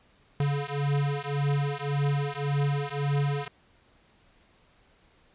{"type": "beating tone pair", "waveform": "square", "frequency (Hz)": [141.6, 143.4], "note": ["C#3", "D3"], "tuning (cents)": [37, -41], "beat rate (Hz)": 1.8, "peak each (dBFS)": -29, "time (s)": [0.4, 3.48], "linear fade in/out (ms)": 2, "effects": ["pink hiss -62 dBFS RMS until 5.34 s", "resampled to 8000 Hz"]}